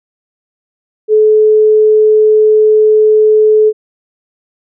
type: tone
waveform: sine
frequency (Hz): 430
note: A4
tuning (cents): -40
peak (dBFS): -4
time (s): 1.08-3.73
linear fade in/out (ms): 50
effects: none